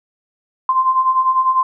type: beating tone pair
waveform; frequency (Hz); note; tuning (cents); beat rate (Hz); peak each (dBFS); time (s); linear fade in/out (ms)
sine; 1033 / 1043; C6 / C6; -22 / -6; 10; -19 / -13; 0.69-1.63; 2
effects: none